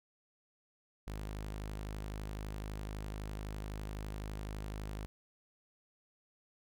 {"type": "tone", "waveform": "sawtooth", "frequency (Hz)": 51.91, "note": "G#1", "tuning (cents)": 0, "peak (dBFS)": -36, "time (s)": [1.07, 5.06], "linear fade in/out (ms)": 0, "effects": []}